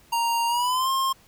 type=tone with pitch glide; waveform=square; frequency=932.3 to 1064.8 Hz; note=A#5 to C6; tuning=0 to +30 cents; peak=-22 dBFS; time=0.12-1.13 s; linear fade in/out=10 ms; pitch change=+230 cents; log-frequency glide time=0.47-0.9 s; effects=pink hiss -56 dBFS RMS until 1.27 s